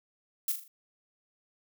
violet noise with echo, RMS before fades -29 dBFS, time 0.48-0.52 s, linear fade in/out 2 ms, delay 40 ms, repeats 4, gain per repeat -7 dB, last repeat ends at 0.68 s, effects none

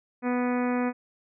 harmonic tone, 246.9 Hz, B3, in tune, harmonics 1 / 2 / 3 / 4 / 5 / 6 / 7 / 8 / 9 / 10, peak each -25 / -31 / -35 / -37 / -39 / -41 / -42 / -43 / -44 / -45 dBFS, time 0.22-0.93 s, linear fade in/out 50 ms, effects none

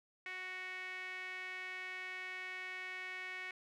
sawtooth tone with band-pass filter, 370 Hz, F#4, in tune, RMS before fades -45 dBFS, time 0.26-3.51 s, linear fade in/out 2 ms, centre 2100 Hz, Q 5.6, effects none

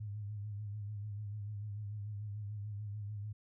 sine tone with vibrato, 103.83 Hz, G#2, in tune, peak -39 dBFS, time 0-3.33 s, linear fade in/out 10 ms, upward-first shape sine, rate 6.8 Hz, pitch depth 56 cents each way, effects none

